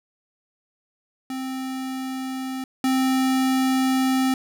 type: tone pair in turn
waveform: square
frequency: 261.8 / 261.8 Hz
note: C4 / C4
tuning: +1 / +1 cents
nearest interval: unison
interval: 0 cents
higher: neither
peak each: -28 / -19 dBFS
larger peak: second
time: 1.3-2.64 / 2.84-4.34 s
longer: second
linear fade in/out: 2 ms
effects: none